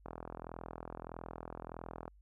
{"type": "click train", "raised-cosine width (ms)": 1, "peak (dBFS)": -29, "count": 85, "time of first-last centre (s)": [0.06, 2.079], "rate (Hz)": 41.6, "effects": ["added 50 Hz sine -59 dBFS peak until 2.21 s"]}